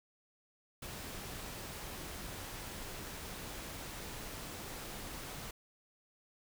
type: noise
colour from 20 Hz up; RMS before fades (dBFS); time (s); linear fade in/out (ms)
pink; -45; 0.82-5.51; 5
effects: none